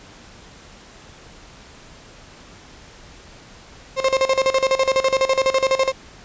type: tone with tremolo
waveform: 35% pulse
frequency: 530 Hz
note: C5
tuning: 22 cents sharp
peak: -12 dBFS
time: 3.96-5.93 s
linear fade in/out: 50 ms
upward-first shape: square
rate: 12 Hz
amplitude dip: 80%
effects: pink hiss -44 dBFS RMS until 6.24 s + resampled to 16000 Hz

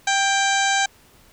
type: harmonic tone with a mistuned harmonic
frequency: 784 Hz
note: G5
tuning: in tune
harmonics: 1 / 2 / 3 / 4 / 5 / 6 / 7 / 8 / 9 / 10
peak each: -21 / -22 / -27 / -29 / -28 / -35 / -38 / -28 / -31 / -34 dBFS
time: 0.07-0.86 s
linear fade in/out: 5 ms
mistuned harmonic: 2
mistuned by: +24 cents
effects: pink hiss -53 dBFS RMS until 1.32 s

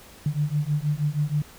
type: beating tone pair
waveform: sine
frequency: 145.4 / 151.7 Hz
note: D3 / D#3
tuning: -17 / -44 cents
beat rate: 6.3 Hz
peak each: -25 dBFS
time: 0.26-1.42 s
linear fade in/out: 2 ms
effects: pink hiss -48 dBFS RMS until 1.58 s

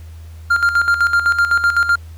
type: tone with tremolo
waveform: triangle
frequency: 1396.9 Hz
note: F6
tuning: in tune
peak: -8 dBFS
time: 0.5-1.96 s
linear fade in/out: 10 ms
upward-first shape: square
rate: 7.9 Hz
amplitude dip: 65%
effects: added 81 Hz sine -32 dBFS peak until 2.17 s + pink hiss -50 dBFS RMS until 2.17 s

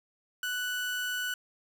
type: tone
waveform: 30% pulse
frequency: 1484 Hz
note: F#6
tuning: 5 cents sharp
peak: -28 dBFS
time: 0.43-1.34 s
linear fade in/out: 2 ms
effects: 9-bit

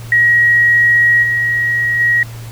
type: tone with level steps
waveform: sine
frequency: 1900 Hz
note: A#6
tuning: 33 cents sharp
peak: -7 / -12 / -9 dBFS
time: 0.12-2.23 s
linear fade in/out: 2 ms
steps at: 1.22 / 1.99 s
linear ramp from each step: 20 ms
effects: added 115 Hz sine -27 dBFS peak until 2.51 s + pink hiss -37 dBFS RMS until 2.51 s

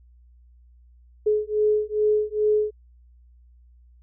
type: beating tone pair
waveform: sine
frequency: 423.1 / 425.5 Hz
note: G#4 / G#4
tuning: +32 / +42 cents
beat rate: 2.4 Hz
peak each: -22 dBFS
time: 1.26-2.71 s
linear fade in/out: 10 ms
effects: added 60 Hz sine -50 dBFS peak until 4.02 s

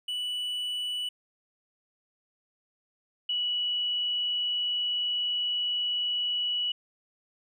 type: tone pair in turn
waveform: triangle / sine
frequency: 2960 / 2941 Hz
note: F#7 / F#7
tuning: 0 / -11 cents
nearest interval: unison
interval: 11 cents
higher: first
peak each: -28 / -26 dBFS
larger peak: second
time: 0.08-1.09 / 3.29-6.72 s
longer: second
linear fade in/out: 5 ms
effects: none

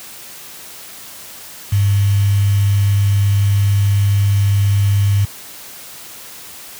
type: tone with quantisation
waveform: sine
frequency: 100.4 Hz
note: G2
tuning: 42 cents sharp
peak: -10 dBFS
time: 1.72-5.25 s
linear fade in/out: 5 ms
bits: 5
effects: white hiss -35 dBFS RMS until 6.79 s + high-pass 60 Hz 12 dB/octave

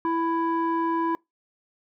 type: tone with low-pass filter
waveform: square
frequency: 331.1 Hz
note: E4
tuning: 8 cents sharp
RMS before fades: -25 dBFS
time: 0.05-1.15 s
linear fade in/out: 0 ms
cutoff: 1200 Hz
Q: 9.3
effects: noise-tail reverb RT60 0.2 s tail -26 dB re dry

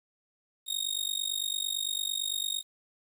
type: tone with amplitude modulation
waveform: sawtooth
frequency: 3729 Hz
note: A#7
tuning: in tune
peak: -23 dBFS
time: 0.66-2.63 s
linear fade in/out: 50 ms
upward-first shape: sine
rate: 48.9 Hz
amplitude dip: 95%
effects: 10-bit

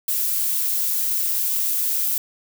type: noise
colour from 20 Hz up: violet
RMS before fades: -22 dBFS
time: 0.08-2.18 s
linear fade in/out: 2 ms
effects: none

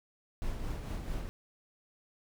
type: noise with tremolo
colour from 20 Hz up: brown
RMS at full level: -35 dBFS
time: 0.42-1.29 s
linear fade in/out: 0 ms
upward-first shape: sine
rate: 4.5 Hz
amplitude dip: 40%
effects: none

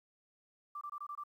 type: tone bursts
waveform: sine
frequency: 1174.7 Hz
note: D6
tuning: in tune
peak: -40 dBFS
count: 6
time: 0.75-1.237 s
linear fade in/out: 5 ms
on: 62 ms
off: 23 ms
effects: 12-bit

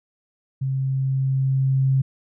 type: tone with level ramp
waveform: sine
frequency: 133.7 Hz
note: C3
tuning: 38 cents sharp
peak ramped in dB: -21 to -15 dBFS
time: 0.61-2.02 s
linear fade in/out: 10 ms
effects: none

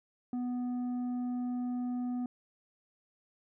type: tone with tanh clipping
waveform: sine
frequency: 246.9 Hz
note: B3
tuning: in tune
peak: -33 dBFS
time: 0.33-2.26 s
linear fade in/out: 2 ms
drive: 6 dB
effects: none

